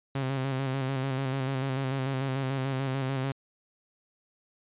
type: tone with vibrato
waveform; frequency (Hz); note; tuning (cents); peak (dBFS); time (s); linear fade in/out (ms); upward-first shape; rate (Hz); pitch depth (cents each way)
sawtooth; 133.6; C3; +36; -24; 0.15-3.32; 5; square; 6.8; 39
effects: resampled to 8000 Hz